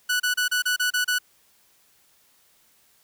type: tone bursts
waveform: sawtooth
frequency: 1480 Hz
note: F#6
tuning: in tune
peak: -17 dBFS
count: 8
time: 0.09-1.187 s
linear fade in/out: 10 ms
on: 110 ms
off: 31 ms
effects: white hiss -61 dBFS RMS until 3.03 s